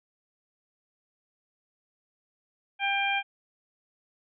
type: harmonic tone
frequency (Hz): 795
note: G5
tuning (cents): +24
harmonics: 1 / 2 / 3 / 4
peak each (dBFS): -29 / -32 / -28 / -34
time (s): 2.79-3.23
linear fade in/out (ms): 50
effects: none